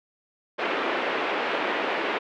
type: band-pass noise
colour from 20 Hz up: pink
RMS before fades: -27 dBFS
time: 0.58-2.19 s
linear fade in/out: 20 ms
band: 320 to 2900 Hz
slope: 24 dB/octave
effects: none